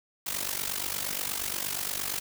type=noise with amplitude modulation; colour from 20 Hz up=white; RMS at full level=-29 dBFS; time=0.26-2.2 s; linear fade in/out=10 ms; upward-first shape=sine; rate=48.5 Hz; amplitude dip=80%; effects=none